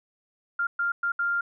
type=tone bursts at uneven times; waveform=sine; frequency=1396.9 Hz; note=F6; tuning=in tune; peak=-23 dBFS; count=4; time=0.59-0.67 / 0.79-0.92 / 1.03-1.12 / 1.19-1.41 s; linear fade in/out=5 ms; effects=none